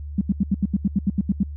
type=tone bursts; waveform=sine; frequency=196.4 Hz; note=G3; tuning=4 cents sharp; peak=-15 dBFS; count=12; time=0.18-1.433 s; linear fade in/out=5 ms; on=32 ms; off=79 ms; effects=added 73 Hz sine -30 dBFS peak until 1.56 s